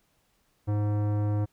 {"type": "tone with tanh clipping", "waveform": "sine", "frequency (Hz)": 104.2, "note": "G#2", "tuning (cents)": 6, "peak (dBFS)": -26, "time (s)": [0.67, 1.46], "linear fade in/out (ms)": 20, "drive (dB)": 17, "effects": ["pink hiss -70 dBFS RMS until 1.52 s"]}